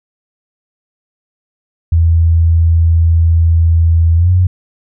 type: tone with pitch glide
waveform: sine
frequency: 82.8 to 90.82 Hz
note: E2 to F#2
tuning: +8 to -32 cents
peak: -6 dBFS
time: 1.92-4.47 s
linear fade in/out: 5 ms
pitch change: +160 cents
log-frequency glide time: 4.16-4.31 s
effects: none